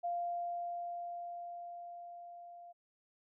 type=tone with level ramp; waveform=sine; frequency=696 Hz; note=F5; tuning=6 cents flat; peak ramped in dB=-33 to -50 dBFS; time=0.03-2.73 s; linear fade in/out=20 ms; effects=none